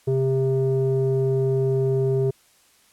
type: tone with low-pass filter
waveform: square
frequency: 132.8 Hz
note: C3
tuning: 26 cents sharp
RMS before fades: -21 dBFS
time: 0.07-2.31 s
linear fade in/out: 10 ms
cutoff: 450 Hz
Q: 4.5
effects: white hiss -58 dBFS RMS until 2.92 s + low-pass 12000 Hz 12 dB/octave